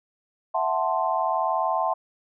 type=chord; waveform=sine; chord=F# half-diminished seventh; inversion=third; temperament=equal; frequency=659.3 / 740 / 880 / 1046.5 Hz; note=E5 / F#5 / A5 / C6; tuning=0 / 0 / 0 / 0 cents; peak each=-27 dBFS; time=0.54-1.94 s; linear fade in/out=10 ms; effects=none